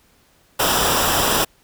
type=noise with comb filter; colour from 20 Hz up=pink; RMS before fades=-18 dBFS; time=0.59-1.45 s; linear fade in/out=10 ms; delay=0.46 ms; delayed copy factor=-0.65; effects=pink hiss -57 dBFS RMS until 1.63 s